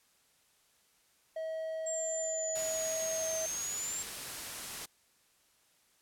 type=tone; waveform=triangle; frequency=641 Hz; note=E5; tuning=49 cents flat; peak=-33 dBFS; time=1.36-3.46 s; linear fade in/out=5 ms
type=exponential two-way sweep; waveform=sine; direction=down then up; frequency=7480 to 6272 to 7480 Hz; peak=-35 dBFS; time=1.86-4.03 s; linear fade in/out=10 ms; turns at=3.43 s
type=noise; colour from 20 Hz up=white; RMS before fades=-41 dBFS; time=2.55-4.86 s; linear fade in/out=10 ms
effects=white hiss -69 dBFS RMS until 6.01 s + low-pass 12000 Hz 12 dB/octave